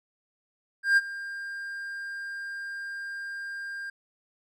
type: tone with ADSR envelope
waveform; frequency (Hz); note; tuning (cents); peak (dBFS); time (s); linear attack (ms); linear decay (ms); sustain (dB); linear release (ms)
triangle; 1600; G6; +35; -14; 0.83-3.9; 140; 33; -18; 5
effects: none